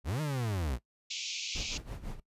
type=linear two-way sweep; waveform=40% pulse; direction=up then down; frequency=53.5 to 158.1 to 53.5 Hz; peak=-30 dBFS; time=0.04-0.79 s; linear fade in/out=50 ms; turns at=0.21 s
type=band-pass noise; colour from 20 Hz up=pink; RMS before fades=-38 dBFS; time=1.1-1.78 s; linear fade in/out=10 ms; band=2300 to 7000 Hz; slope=96 dB/octave
type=noise with tremolo; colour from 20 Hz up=brown; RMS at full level=-37 dBFS; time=1.55-2.2 s; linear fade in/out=5 ms; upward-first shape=sine; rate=6 Hz; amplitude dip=80%
effects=noise-tail reverb RT60 0.1 s tail -19 dB re dry + resampled to 32000 Hz